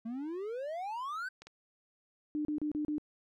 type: exponential sweep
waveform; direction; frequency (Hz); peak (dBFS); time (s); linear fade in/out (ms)
triangle; up; 219.7 to 1568; -34; 0.05-1.29; 10
type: clicks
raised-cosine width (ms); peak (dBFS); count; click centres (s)
0.2; -33; 2; 1.42 / 1.47
type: tone bursts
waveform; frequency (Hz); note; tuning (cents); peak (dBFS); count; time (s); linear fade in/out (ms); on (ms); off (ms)
sine; 300.2; D4; +38; -31; 5; 2.35-2.982; 0; 100; 33
effects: none